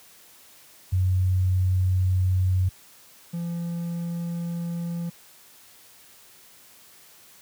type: tone pair in turn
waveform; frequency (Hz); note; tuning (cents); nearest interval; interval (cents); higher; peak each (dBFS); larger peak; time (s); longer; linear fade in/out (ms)
sine / triangle; 92.5 / 170.63; F#2 / F3; 0 / -40; major seventh; 1060; second; -18 / -25; first; 0.92-2.69 / 3.33-5.1; neither; 10
effects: white hiss -52 dBFS RMS until 7.41 s + high-pass 60 Hz 12 dB/octave